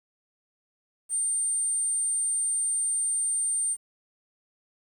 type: tone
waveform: sine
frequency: 8870 Hz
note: C#9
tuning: in tune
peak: -24 dBFS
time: 1.09-3.77 s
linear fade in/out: 50 ms
effects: 9-bit